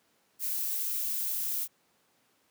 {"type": "noise", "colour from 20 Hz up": "violet", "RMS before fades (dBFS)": -32, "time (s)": [0.39, 1.68], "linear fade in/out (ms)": 50, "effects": ["pink hiss -69 dBFS RMS until 2.5 s", "high-pass 200 Hz 12 dB/octave"]}